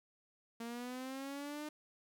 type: linear sweep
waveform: sawtooth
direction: up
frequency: 229.4 to 303.9 Hz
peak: -38 dBFS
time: 0.6-1.69 s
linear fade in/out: 5 ms
effects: none